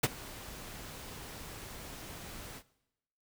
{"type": "noise with ADSR envelope", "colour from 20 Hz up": "pink", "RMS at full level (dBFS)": -25, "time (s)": [0.03, 2.63], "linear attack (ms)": 8, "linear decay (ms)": 34, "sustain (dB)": -21, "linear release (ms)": 66, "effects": ["noise-tail reverb RT60 0.9 s tail -20 dB re dry"]}